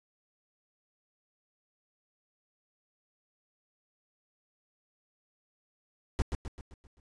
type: noise with echo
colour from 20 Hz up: brown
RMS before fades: -26 dBFS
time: 6.19-6.22 s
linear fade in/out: 0 ms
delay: 130 ms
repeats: 6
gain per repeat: -6 dB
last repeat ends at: 7 s
effects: resampled to 22050 Hz